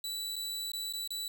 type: tone with dropouts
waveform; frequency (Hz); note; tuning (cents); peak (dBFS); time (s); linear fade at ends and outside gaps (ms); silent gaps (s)
sawtooth; 3951; B7; 0; -32; 0.04-1.28; 2; 0.358-0.363 / 0.718-0.734 / 0.926-0.935 / 1.076-1.105
effects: none